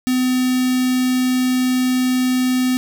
square tone with notch filter, 254.1 Hz, B3, 49 cents sharp, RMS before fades -17 dBFS, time 0.07-2.77 s, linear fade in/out 0 ms, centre 900 Hz, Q 0.67, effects none

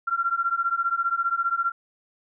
sine beating tone pair, 1365 / 1380 Hz, F6 / F6, -40 / -21 cents, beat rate 15 Hz, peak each -25 dBFS, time 0.07-1.72 s, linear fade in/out 10 ms, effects none

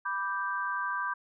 sine chord, G major, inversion first, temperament equal, 987.8 / 1174.7 / 1568 Hz, B5 / D6 / G6, 0 / 0 / 0 cents, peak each -35 / -34 / -33 dBFS, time 0.05-1.14 s, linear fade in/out 10 ms, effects none

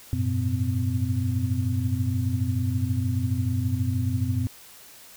sine tone cluster, 93.1 / 105.3 / 119.7 / 255.4 Hz, F#2 / G#2 / A#2 / C4, +11 / +24 / +46 / -42 cents, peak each -26 / -30 / -27 / -30 dBFS, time 0.13-4.47 s, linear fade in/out 0 ms, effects white hiss -48 dBFS RMS until 5.16 s

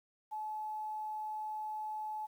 sine tone, 859 Hz, A5, 42 cents flat, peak -37 dBFS, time 0.31-2.27 s, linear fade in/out 20 ms, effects 11-bit

